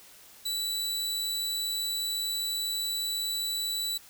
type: tone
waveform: sawtooth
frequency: 3951 Hz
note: B7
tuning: in tune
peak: -26 dBFS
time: 0.45-3.98 s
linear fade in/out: 10 ms
effects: white hiss -53 dBFS RMS until 4.09 s